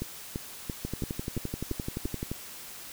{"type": "two click trains", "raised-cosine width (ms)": 3, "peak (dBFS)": [-19, -19], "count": [18, 7], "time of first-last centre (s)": [[0.85, 2.316], [0.02, 2.054]], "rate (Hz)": [11.6, 2.95], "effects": ["white hiss -44 dBFS RMS until 2.92 s"]}